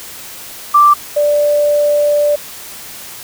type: tone pair in turn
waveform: sine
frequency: 1174.7 / 587.4 Hz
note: D6 / D5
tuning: 0 / 0 cents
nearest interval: octave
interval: 1200 cents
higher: first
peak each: -4 / -9 dBFS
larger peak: first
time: 0.74-0.94 / 1.16-2.36 s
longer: second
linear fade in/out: 10 ms
effects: white hiss -31 dBFS RMS until 3.23 s